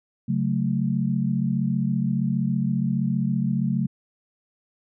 sine chord, F# minor, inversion second, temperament equal, 138.59 / 185 / 220 Hz, C#3 / F#3 / A3, 0 / 0 / 0 cents, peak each -25 dBFS, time 0.28-3.87 s, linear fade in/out 10 ms, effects none

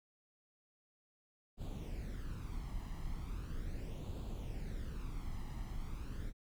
brown noise with flanger, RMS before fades -42 dBFS, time 1.57-6.33 s, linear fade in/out 50 ms, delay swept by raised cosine 0.26 to 1.01 ms, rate 0.38 Hz, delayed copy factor +0.6, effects none

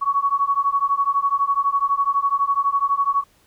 sine beating tone pair, 1113 / 1125 Hz, C#6 / C#6, +7 / +25 cents, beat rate 12 Hz, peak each -20 dBFS, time 0.01-3.24 s, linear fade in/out 20 ms, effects pink hiss -58 dBFS RMS until 3.46 s

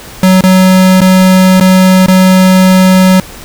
square tone with dropouts, 186.5 Hz, F#3, 14 cents sharp, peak -3 dBFS, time 0.23-3.2 s, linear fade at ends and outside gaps 2 ms, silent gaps 0.409-0.437 / 1.006-1.015 / 1.6-1.609 / 2.062-2.082 s, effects pink hiss -29 dBFS RMS until 3.44 s

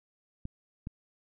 clicks, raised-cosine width 5 ms, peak -25 dBFS, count 2, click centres 0.454 / 0.871 s, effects none

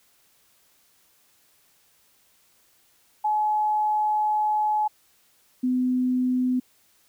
sine tone pair in turn, 850 / 252.7 Hz, G#5 / B3, +40 / +40 cents, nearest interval octave + major sixth, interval 2100 cents, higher first, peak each -20 dBFS, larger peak neither, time 3.24-4.88 / 5.63-6.6 s, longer first, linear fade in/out 10 ms, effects white hiss -62 dBFS RMS until 7.08 s

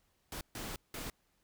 pink noise bursts at uneven times, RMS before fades -42 dBFS, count 3, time 0.32-0.41 / 0.55-0.76 / 0.94-1.1 s, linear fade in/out 2 ms, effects pink hiss -75 dBFS RMS until 1.43 s

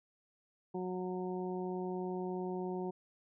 harmonic tone, 183.1 Hz, F#3, 18 cents flat, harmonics 1 / 2 / 3 / 4 / 5, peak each -40 / -38 / -51 / -46 / -48 dBFS, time 0.74-2.91 s, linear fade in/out 10 ms, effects none

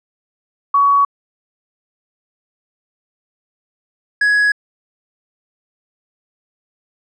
sine / triangle tone pair in turn, 1125 / 1673.5 Hz, C#6 / G#6, +25 / +13 cents, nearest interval perfect fifth, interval 688 cents, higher second, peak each -9 / -9 dBFS, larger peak neither, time 0.74-1.05 / 4.21-4.52 s, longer neither, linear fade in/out 5 ms, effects resampled to 22050 Hz

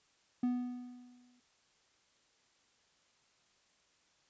triangle tone with exponential decay, 246.9 Hz, B3, in tune, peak -26 dBFS, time 0.43-1.4 s, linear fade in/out 5 ms, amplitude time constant 210 ms, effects white hiss -71 dBFS RMS until 4.29 s + resampled to 16000 Hz

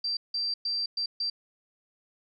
sine tone bursts at uneven times, 4699 Hz, D8, in tune, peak -27 dBFS, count 5, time 0.04-0.17 / 0.34-0.54 / 0.65-0.86 / 0.97-1.06 / 1.2-1.3 s, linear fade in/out 5 ms, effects none

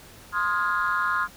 sine chord, F minor seventh, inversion second, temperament equal with one note detuned, 1046.5 / 1244.5 / 1417.2 / 1661.2 Hz, C6 / Eb6 / F6 / Ab6, 0 / 0 / +25 / 0 cents, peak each -26 / -27 / -25 / -30 dBFS, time 0.32-1.28 s, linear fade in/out 50 ms, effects tanh soft clip ceiling -15 dBFS + pink hiss -48 dBFS RMS until 1.36 s

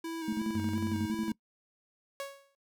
square tone with vibrato, 323.4 Hz, E4, 33 cents flat, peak -36 dBFS, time 0.04-1.32 s, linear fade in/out 5 ms, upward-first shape square, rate 2.8 Hz, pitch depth 30 cents each way
sine tone with tremolo, 219.4 Hz, A3, 5 cents flat, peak -29 dBFS, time 0.28-1.32 s, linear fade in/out 2 ms, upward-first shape square, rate 11 Hz, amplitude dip 70%
sine tone, 96.2 Hz, G2, 32 cents flat, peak -35 dBFS, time 0.54-1.07 s, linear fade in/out 20 ms
sawtooth tone with exponential decay, 554.4 Hz, C#5, in tune, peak -30 dBFS, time 2.2-2.55 s, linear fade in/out 1 ms, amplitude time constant 75 ms
effects noise-tail reverb RT60 0.1 s tail -22 dB re dry

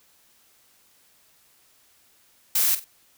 blue noise with echo, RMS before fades -21 dBFS, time 2.55-2.75 s, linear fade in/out 5 ms, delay 47 ms, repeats 2, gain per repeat -12 dB, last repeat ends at 2.844 s, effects white hiss -60 dBFS RMS until 3.17 s

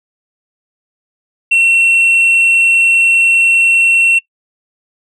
sine tone, 2715 Hz, F7, 50 cents flat, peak -4 dBFS, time 1.51-4.19 s, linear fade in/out 10 ms, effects noise-tail reverb RT60 0.1 s tail -20 dB re dry + tanh soft clip ceiling -6 dBFS

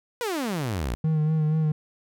sawtooth exponential sweep, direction down, 503 to 52.1 Hz, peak -22 dBFS, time 0.21-0.95 s, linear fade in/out 0 ms
triangle tone with vibrato, 155.56 Hz, D#3, in tune, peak -18 dBFS, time 1.04-1.72 s, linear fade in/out 5 ms, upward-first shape sine, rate 4.2 Hz, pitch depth 35 cents each way
effects none

